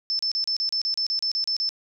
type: tone bursts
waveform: sine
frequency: 5280 Hz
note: E8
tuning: 2 cents sharp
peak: -22 dBFS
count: 13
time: 0.1-1.691 s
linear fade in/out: 0 ms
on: 91 ms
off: 34 ms
effects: none